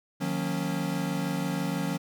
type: chord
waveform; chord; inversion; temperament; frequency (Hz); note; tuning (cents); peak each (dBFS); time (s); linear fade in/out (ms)
square; D# minor seventh; none; equal with one note detuned; 155.56 / 181.71 / 233.1 / 277.2; D#3 / F#3 / A#3 / C#4; 0 / -31 / 0 / 0; -34 / -32 / -38 / -34; 0.2-1.98; 20
effects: none